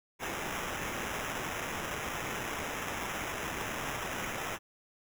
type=noise with sample-and-hold; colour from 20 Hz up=blue; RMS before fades=-37 dBFS; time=0.19-4.59 s; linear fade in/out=50 ms; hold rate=4410 Hz; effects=none